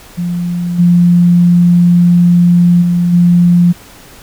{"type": "tone with level steps", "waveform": "sine", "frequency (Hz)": 174.61, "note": "F3", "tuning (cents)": 0, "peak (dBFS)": [-13, -4, -8, -4], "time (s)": [0.17, 3.73], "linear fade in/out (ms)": 20, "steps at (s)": [0.78, 2.81, 3.12], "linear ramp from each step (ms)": 20, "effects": ["pink hiss -37 dBFS RMS until 4.22 s"]}